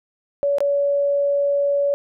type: tone with dropouts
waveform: sine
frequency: 567 Hz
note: C#5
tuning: 39 cents sharp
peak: -16 dBFS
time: 0.43-1.94 s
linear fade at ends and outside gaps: 0 ms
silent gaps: 0.584-0.605 s
effects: none